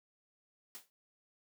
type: noise with exponential decay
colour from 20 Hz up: white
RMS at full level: -44 dBFS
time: 0.75-0.9 s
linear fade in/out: 0 ms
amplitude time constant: 31 ms
effects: high-pass 150 Hz 12 dB/octave